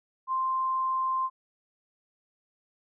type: tone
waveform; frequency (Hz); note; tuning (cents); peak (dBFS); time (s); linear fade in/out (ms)
sine; 1046.5; C6; 0; -25; 0.27-1.3; 50
effects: none